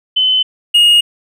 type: tone pair in turn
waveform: sine / triangle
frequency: 3039 / 2863 Hz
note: F#7 / F7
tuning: +46 / +42 cents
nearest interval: minor second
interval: 104 cents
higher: first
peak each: -9 / -4 dBFS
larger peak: second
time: 0.16-0.43 / 0.74-1.01 s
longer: neither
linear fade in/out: 10 ms
effects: none